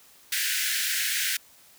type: high-pass noise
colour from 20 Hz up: pink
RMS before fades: -27 dBFS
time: 0.32-1.37 s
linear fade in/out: 5 ms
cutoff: 1500 Hz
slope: 96 dB/octave
effects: white hiss -55 dBFS RMS until 1.78 s